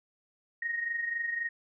sine tone pair together, 1864.7 / 1888.5 Hz, A#6 / A#6, 0 / +22 cents, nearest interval unison, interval 22 cents, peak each -31 / -38 dBFS, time 0.62-1.49 s, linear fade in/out 5 ms, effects none

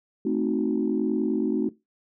sine chord, A diminished seventh, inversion none, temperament equal, 220 / 261.6 / 311.1 / 370 Hz, A3 / C4 / Eb4 / Gb4, 0 / 0 / 0 / 0 cents, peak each -27 dBFS, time 0.25-1.69 s, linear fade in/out 5 ms, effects noise-tail reverb RT60 0.2 s tail -18 dB re dry + tanh soft clip ceiling -13 dBFS

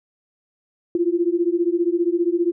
sine beating tone pair, 337.6 / 352.6 Hz, E4 / F4, +41 / +17 cents, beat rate 15 Hz, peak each -20 dBFS, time 0.95-2.52 s, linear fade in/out 2 ms, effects none

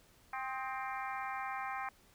harmonic tone with a mistuned harmonic, 263.4 Hz, C4, 12 cents sharp, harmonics 3 / 4 / 5 / 6 / 7 / 8 / 9, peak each -41 / -43 / -45 / -47 / -48 / -49 / -50 dBFS, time 0.33-1.89 s, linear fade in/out 2 ms, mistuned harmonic 5, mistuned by -61 cents, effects pink hiss -65 dBFS RMS until 2.14 s

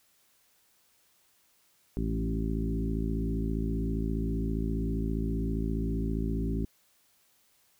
harmonic tone with a mistuned harmonic, 55 Hz, A1, in tune, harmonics 1 / 2 / 3 / 4 / 5 / 6 / 7, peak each -31 / -38 / -35 / -36 / -36 / -42 / -40 dBFS, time 1.97-6.65 s, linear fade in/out 0 ms, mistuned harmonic 4, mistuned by -15 cents, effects white hiss -67 dBFS RMS until 7.79 s

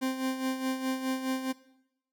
40% pulse tone with tremolo, 261.6 Hz, C4, in tune, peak -26 dBFS, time 0.01-1.53 s, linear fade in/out 20 ms, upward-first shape sine, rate 4.8 Hz, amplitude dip 60%, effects noise-tail reverb RT60 0.8 s tail -19 dB re dry

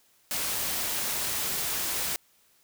white noise, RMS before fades -30 dBFS, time 0.31-2.16 s, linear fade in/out 0 ms, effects white hiss -64 dBFS RMS until 2.63 s

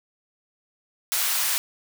white high-pass noise, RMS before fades -24 dBFS, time 1.12-1.58 s, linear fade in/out 0 ms, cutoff 890 Hz, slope 12 dB/octave, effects none

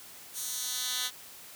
10% pulse tone with high-pass filter sweep, 251 Hz, B3, 28 cents sharp, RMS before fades -34 dBFS, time 0.33-1.11 s, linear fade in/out 50 ms, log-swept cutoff 7900 to 2900 Hz, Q 1.1, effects white hiss -49 dBFS RMS until 1.55 s + high-pass 80 Hz 12 dB/octave

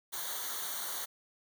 white noise with comb filter, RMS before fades -38 dBFS, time 0.12-1.06 s, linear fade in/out 20 ms, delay 0.39 ms, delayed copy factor -0.85, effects none

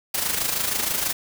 white noise with amplitude modulation, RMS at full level -22 dBFS, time 0.14-1.13 s, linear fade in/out 5 ms, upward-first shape sine, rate 26.2 Hz, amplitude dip 60%, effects none

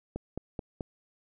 click train, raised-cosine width 2 ms, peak -21 dBFS, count 4, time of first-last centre 0.16-0.808 s, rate 4.63 Hz, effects none

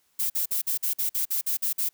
violet noise bursts, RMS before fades -26 dBFS, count 11, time 0.19-1.89 s, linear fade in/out 10 ms, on 110 ms, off 49 ms, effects white hiss -68 dBFS RMS until 1.93 s

